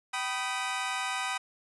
20% pulse chord, G augmented, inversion none, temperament equal with one note detuned, 770.1 / 987.8 / 1244.5 Hz, G5 / B5 / D#6, -31 / 0 / 0 cents, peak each -30 dBFS, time 0.13-1.38 s, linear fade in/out 10 ms, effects resampled to 24000 Hz

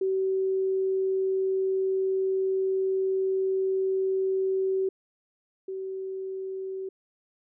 sine tone pair in turn, 381.5 / 381.5 Hz, G4 / G4, -47 / -47 cents, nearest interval unison, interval 0 cents, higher neither, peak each -23 / -31 dBFS, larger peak first, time 0.01-4.89 / 5.68-6.89 s, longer first, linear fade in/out 5 ms, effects none

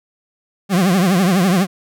40% pulse tone with vibrato, 185 Hz, F#3, in tune, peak -11 dBFS, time 0.69-1.67 s, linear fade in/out 50 ms, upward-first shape triangle, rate 12 Hz, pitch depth 180 cents each way, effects none

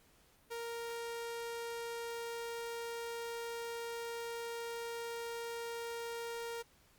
sawtooth tone, 466.2 Hz, A#4, in tune, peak -36 dBFS, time 0.5-6.63 s, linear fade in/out 20 ms, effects pink hiss -67 dBFS RMS until 6.98 s + Opus 48 kbps

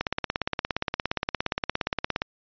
click train, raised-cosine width 0.3 ms, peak -9 dBFS, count 39, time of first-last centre 0.01-2.219 s, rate 17.2 Hz, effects resampled to 11025 Hz

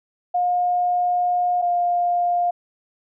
sine tone pair in turn, 714 / 703.8 Hz, F5 / F5, +38 / +13 cents, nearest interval unison, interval 25 cents, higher first, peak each -17 dBFS, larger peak neither, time 0.34-1.62 / 1.62-2.51 s, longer first, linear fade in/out 10 ms, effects none

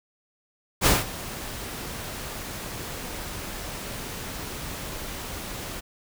pink noise with ADSR envelope, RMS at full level -17 dBFS, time 0.81-5.81 s, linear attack 52 ms, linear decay 180 ms, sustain -18 dB, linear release 21 ms, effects none

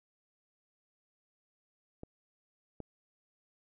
clicks, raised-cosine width 2 ms, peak -30 / -28 dBFS, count 2, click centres 2.034 / 2.803 s, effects none

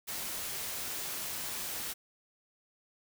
white noise, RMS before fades -38 dBFS, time 0.07-1.94 s, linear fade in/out 20 ms, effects none

